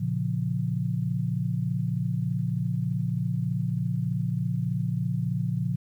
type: chord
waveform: sine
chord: Bb minor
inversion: none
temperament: just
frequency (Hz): 116.54 / 139.85 / 174.81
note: Bb2 / Db3 / F3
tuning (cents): 0 / +16 / +2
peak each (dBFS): -29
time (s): 0-5.76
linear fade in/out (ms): 10
effects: 10-bit